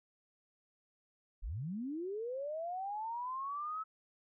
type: linear sweep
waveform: sine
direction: up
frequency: 31 to 1305 Hz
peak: -37 dBFS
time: 1.42-3.84 s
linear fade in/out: 20 ms
effects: none